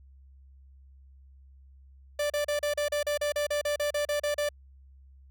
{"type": "tone bursts", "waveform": "45% pulse", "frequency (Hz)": 587, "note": "D5", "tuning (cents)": -1, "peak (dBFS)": -26, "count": 16, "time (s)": [2.19, 4.49], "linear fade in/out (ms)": 5, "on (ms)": 110, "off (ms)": 36, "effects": ["added 67 Hz sine -51 dBFS peak until 5.3 s"]}